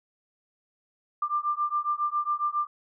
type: beating tone pair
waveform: sine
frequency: 1186 / 1193.3 Hz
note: D6 / D6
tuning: +17 / +27 cents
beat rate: 7.3 Hz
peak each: -28 / -28 dBFS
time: 1.22-2.67 s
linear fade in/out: 5 ms
effects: none